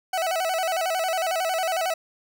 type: tone with vibrato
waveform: 40% pulse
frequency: 698.5 Hz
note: F5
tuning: in tune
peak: -22 dBFS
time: 0.13-1.94 s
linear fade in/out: 5 ms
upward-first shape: square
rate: 11 Hz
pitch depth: 120 cents each way
effects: none